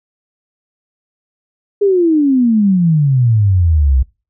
sine exponential sweep, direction down, 415.3 to 61.74 Hz, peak -8 dBFS, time 1.81-4.03 s, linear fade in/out 10 ms, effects noise-tail reverb RT60 0.3 s tail -23 dB re dry

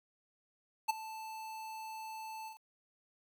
square tone with ADSR envelope, 880 Hz, A5, in tune, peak -26 dBFS, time 0.88-2.59 s, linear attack 17 ms, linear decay 16 ms, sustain -18 dB, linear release 120 ms, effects 10-bit

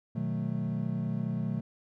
triangle chord, B dominant seventh, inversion none, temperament equal, 123.47 / 155.56 / 185 / 220 Hz, B2 / D#3 / F#3 / A3, 0 / 0 / 0 / 0 cents, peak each -33 dBFS, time 0.15-1.61 s, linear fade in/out 10 ms, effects none

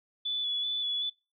sine tone with vibrato, 3444 Hz, A7, 38 cents flat, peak -29 dBFS, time 0.25-1.1 s, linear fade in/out 10 ms, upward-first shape square, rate 2.6 Hz, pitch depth 17 cents each way, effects noise-tail reverb RT60 0.3 s tail -23 dB re dry

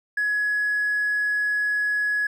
sine tone with hard clipping, 1682 Hz, G#6, 22 cents sharp, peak -21 dBFS, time 0.17-2.27 s, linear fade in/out 5 ms, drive 1 dB, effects none

